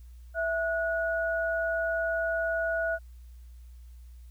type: tone pair together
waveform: sine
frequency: 659.3 / 1458.9 Hz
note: E5 / F#6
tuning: 0 / -25 cents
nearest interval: octave + major second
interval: 1375 cents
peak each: -28 / -30 dBFS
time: 0.34-2.99 s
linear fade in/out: 50 ms
effects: added 60 Hz sine -45 dBFS peak until 4.3 s + white hiss -68 dBFS RMS until 4.3 s